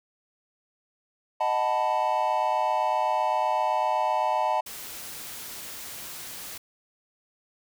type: chord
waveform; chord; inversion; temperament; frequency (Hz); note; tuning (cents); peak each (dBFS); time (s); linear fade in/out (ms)
triangle; B dominant seventh; first; equal; 622.3 / 740 / 880 / 987.8; D#5 / F#5 / A5 / B5; 0 / 0 / 0 / 0; -27 / -27 / -24 / -28; 1.4-4.61; 10
type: noise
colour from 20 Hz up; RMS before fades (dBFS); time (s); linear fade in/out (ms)
white; -39; 4.66-6.58; 5
effects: none